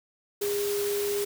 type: tone in noise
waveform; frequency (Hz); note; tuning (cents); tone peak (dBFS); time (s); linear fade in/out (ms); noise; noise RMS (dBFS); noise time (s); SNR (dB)
sine; 408.1; G#4; -30; -26; 0.41-1.25; 10; white; -35; 0.41-1.25; +6
effects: none